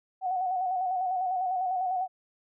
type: tone with vibrato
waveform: sine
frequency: 740 Hz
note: F#5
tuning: in tune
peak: -26 dBFS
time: 0.21-2.08 s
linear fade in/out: 50 ms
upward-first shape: square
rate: 10 Hz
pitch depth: 41 cents each way
effects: none